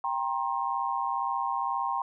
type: tone cluster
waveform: sine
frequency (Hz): 789 / 944 / 1066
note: G5 / A#5 / C6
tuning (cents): +11 / +22 / +32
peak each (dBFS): -32 / -31 / -31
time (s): 0.04-2.02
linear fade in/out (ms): 2
effects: none